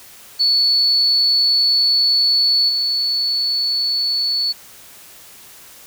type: tone with level steps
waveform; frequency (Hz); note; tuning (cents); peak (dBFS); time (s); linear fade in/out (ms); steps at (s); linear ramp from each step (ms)
sine; 4435; C#8; 0; -12 / -16; 0.39-4.53; 20; 2.68; 20
effects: white hiss -42 dBFS RMS until 5.86 s